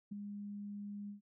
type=tone with ADSR envelope; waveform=sine; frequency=204.1 Hz; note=G#3; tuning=30 cents flat; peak=-37 dBFS; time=0.11-1.21 s; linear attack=13 ms; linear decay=6 ms; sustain=-5 dB; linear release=120 ms; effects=none